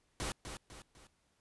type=noise with echo; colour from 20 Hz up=pink; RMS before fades=-38 dBFS; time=0.2-0.32 s; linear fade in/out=0 ms; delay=250 ms; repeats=3; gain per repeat=-7 dB; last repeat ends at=1.07 s; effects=pink hiss -75 dBFS RMS until 1.4 s + resampled to 24000 Hz